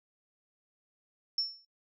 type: tone with exponential decay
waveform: sine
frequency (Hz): 5400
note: E8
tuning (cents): +41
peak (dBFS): -25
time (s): 1.38-1.65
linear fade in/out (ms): 2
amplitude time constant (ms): 57
effects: noise-tail reverb RT60 0.1 s tail -20 dB re dry